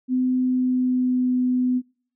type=tone with pitch glide; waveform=sine; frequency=254.7 to 251.5 Hz; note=C4 to B3; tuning=-46 to +32 cents; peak=-18 dBFS; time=0.08-1.82 s; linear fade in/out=50 ms; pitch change=-22 cents; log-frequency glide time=0.39-1.34 s; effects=noise-tail reverb RT60 0.5 s tail -24 dB re dry